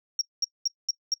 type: tone bursts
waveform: sine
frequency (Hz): 5588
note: F8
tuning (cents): 0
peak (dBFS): -21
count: 5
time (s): 0.19-1.14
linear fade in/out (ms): 2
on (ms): 22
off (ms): 210
effects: noise-tail reverb RT60 0.1 s tail -24 dB re dry + tanh soft clip ceiling -17 dBFS